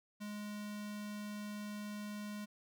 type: tone with notch filter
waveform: square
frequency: 208.3 Hz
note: G#3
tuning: 5 cents sharp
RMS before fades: -44 dBFS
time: 0.2-2.46 s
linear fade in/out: 20 ms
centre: 450 Hz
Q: 0.83
effects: none